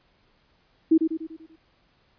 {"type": "tone with echo", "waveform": "sine", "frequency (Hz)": 321.5, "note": "E4", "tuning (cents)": -43, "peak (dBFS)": -13, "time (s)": [0.91, 0.98], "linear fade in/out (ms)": 10, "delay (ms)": 97, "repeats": 6, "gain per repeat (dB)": -6, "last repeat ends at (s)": 1.562, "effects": ["pink hiss -64 dBFS RMS until 2.18 s", "resampled to 11025 Hz"]}